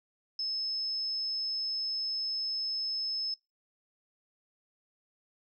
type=tone; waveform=sine; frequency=5210 Hz; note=E8; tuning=21 cents flat; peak=-31 dBFS; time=0.39-3.34 s; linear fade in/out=2 ms; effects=noise-tail reverb RT60 0.2 s tail -20 dB re dry